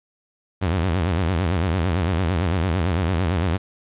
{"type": "tone with vibrato", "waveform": "sawtooth", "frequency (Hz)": 87.8, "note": "F2", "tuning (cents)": 10, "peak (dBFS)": -15, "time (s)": [0.61, 3.58], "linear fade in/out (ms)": 20, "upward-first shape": "sine", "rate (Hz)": 8.9, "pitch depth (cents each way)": 180, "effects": ["resampled to 8000 Hz", "8-bit"]}